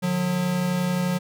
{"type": "tone pair together", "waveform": "square", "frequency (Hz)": [149.1, 180.62], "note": ["D3", "F#3"], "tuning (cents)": [27, -41], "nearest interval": "minor third", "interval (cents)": 332, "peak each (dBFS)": [-30, -23], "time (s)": [0.02, 1.19], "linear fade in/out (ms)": 20, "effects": []}